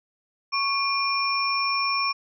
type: tone cluster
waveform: sine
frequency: 1108 / 2406 / 5420 Hz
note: C#6 / D7 / E8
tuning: -1 / +41 / +47 cents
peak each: -25 / -27 / -27 dBFS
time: 0.52-2.13 s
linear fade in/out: 20 ms
effects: none